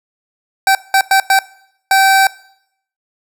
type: tone bursts at uneven times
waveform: 25% pulse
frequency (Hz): 774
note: G5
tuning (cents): -22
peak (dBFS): -4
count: 5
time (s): 0.67-0.75 / 0.94-1.01 / 1.11-1.2 / 1.3-1.39 / 1.91-2.27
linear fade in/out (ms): 2
effects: noise-tail reverb RT60 0.7 s tail -20 dB re dry

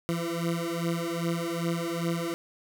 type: beating tone pair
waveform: 20% pulse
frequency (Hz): 167.3 / 169.8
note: E3 / F3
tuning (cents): +26 / -48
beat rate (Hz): 2.5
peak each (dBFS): -26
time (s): 0.09-2.34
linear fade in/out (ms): 0
effects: none

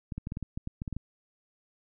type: clicks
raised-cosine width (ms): 5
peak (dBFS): -22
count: 12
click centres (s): 0.122 / 0.18 / 0.271 / 0.321 / 0.371 / 0.427 / 0.575 / 0.674 / 0.819 / 0.878 / 0.927 / 0.966
effects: none

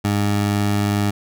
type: tone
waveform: 20% pulse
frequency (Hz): 102.4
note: G#2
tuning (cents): -24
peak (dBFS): -12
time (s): 0.04-1.11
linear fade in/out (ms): 10
effects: none

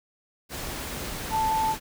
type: tone in noise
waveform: sine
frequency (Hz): 880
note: A5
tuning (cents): 0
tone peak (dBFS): -22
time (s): 1.3-1.76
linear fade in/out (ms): 50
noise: pink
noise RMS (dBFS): -34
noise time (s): 0.49-1.8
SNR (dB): +9
effects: none

